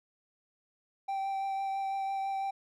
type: tone with vibrato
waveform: triangle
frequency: 780 Hz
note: G5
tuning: 9 cents flat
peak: -29 dBFS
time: 1.08-2.51 s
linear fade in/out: 10 ms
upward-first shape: triangle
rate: 6 Hz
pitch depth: 14 cents each way
effects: none

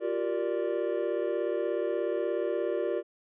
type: chord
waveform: triangle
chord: G minor seventh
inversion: third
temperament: equal with one note detuned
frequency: 349.2 / 385.9 / 466.2 / 587.3 Hz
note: F4 / G4 / Bb4 / D5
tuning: 0 / -27 / 0 / 0 cents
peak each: -31 dBFS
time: 0-3.03 s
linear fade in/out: 50 ms
effects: resampled to 8000 Hz

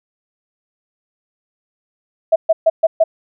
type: tone bursts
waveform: sine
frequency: 650 Hz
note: E5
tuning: 24 cents flat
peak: -7 dBFS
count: 5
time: 2.32-3.04 s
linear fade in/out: 10 ms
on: 40 ms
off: 130 ms
effects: none

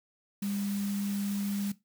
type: tone in noise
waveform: sine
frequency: 201.1 Hz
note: G3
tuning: 44 cents sharp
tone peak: -30 dBFS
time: 0.42-1.72 s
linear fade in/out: 5 ms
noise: white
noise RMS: -44 dBFS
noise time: 0.42-1.72 s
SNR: +11 dB
effects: noise-tail reverb RT60 0.2 s tail -17 dB re dry

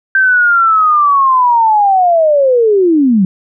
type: linear sweep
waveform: sine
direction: down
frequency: 1568 to 179.4 Hz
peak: -6 dBFS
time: 0.15-3.25 s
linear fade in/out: 2 ms
effects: none

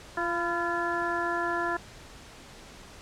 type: harmonic tone with a mistuned harmonic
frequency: 344.6 Hz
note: F4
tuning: 23 cents flat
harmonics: 1 / 2 / 3 / 4 / 5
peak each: -33 / -33 / -33 / -33 / -33 dBFS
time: 0.17-1.77 s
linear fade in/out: 5 ms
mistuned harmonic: 3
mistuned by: -42 cents
effects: pink hiss -48 dBFS RMS until 3.01 s + low-pass 8000 Hz 12 dB/octave

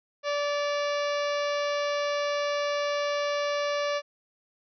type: harmonic tone with a mistuned harmonic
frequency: 580 Hz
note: D5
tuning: 22 cents flat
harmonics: 1 / 2 / 3 / 4 / 5 / 6 / 7 / 8 / 9 / 10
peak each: -27 / -33 / -37 / -39 / -41 / -43 / -44 / -45 / -46 / -47 dBFS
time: 0.23-4.02 s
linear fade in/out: 50 ms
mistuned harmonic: 5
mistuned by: -48 cents
effects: none

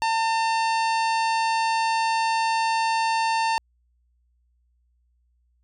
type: harmonic tone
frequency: 900 Hz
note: A5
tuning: 39 cents sharp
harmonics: 1 / 2 / 3 / 4 / 5 / 6 / 7 / 8 / 9 / 10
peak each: -21 / -32 / -30 / -40 / -34 / -41 / -44 / -48 / -46 / -43 dBFS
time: 0.02-3.58 s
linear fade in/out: 0 ms
effects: added 60 Hz sine -63 dBFS peak until 5.63 s

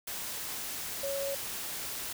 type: tone in noise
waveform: sine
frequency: 554.4 Hz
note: C#5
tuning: in tune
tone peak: -32 dBFS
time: 1.03-1.35 s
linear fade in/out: 5 ms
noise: white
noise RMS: -38 dBFS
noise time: 0.07-2.13 s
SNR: +3 dB
effects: none

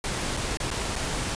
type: noise with dropouts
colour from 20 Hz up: pink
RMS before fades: -29 dBFS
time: 0.04-1.35 s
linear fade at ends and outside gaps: 2 ms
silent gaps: 0.368-0.371 / 0.572-0.601 / 0.705-0.712 / 0.957-0.961 s
effects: resampled to 22050 Hz

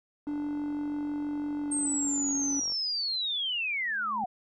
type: tone with pitch glide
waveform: triangle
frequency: 293.7 to 279.8 Hz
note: D4 to C#4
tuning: 0 to +16 cents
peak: -28 dBFS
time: 0.27-2.6 s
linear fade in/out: 5 ms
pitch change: -84 cents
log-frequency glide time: 1.58-2.24 s
type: click train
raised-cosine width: 1 ms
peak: -34 dBFS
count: 114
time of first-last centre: 0.27-2.721 s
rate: 46.1 Hz
type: linear sweep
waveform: sine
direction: down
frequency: 8540 to 698.5 Hz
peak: -28 dBFS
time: 1.71-4.26 s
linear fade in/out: 10 ms
type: tone with exponential growth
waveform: sine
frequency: 215.7 Hz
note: A3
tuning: 34 cents flat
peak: -35 dBFS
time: 3.73-4.24 s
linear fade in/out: 0 ms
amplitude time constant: 110 ms
effects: none

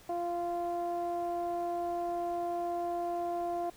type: tone with low-pass filter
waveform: sawtooth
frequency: 346.6 Hz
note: F4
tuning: 13 cents flat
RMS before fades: -34 dBFS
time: 0.09-3.7 s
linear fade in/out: 5 ms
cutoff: 770 Hz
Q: 5.2
effects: pink hiss -57 dBFS RMS until 3.76 s

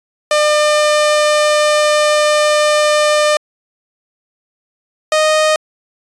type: tone pair in turn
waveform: sawtooth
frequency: 601 / 619.7 Hz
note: D5 / D#5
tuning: +40 / -7 cents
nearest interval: minor second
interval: 53 cents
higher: second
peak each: -6 dBFS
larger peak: neither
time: 0.31-3.37 / 5.12-5.56 s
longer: first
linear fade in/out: 2 ms
effects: resampled to 22050 Hz

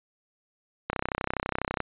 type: click train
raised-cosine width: 0.5 ms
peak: -12 dBFS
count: 30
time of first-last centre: 0.9-1.803 s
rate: 32.1 Hz
effects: resampled to 8000 Hz

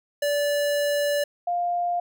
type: tone pair in turn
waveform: square / sine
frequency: 580 / 701.8 Hz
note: D5 / F5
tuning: -22 / +8 cents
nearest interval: minor third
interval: 330 cents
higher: second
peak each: -22 dBFS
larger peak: neither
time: 0.22-1.24 / 1.47-2 s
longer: first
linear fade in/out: 5 ms
effects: none

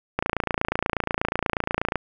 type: click train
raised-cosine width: 0.5 ms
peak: -7 dBFS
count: 51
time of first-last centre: 0.19-1.957 s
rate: 28.3 Hz
effects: none

